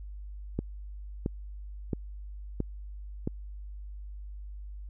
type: click train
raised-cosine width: 3 ms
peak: -16 dBFS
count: 5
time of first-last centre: 0.59-3.275 s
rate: 1.49 Hz
effects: added 50 Hz sine -39 dBFS peak until 4.89 s